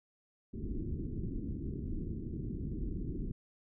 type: low-pass noise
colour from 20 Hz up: pink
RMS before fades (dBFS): -38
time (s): 0.53-3.32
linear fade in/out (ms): 5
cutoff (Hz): 370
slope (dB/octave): 48
effects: none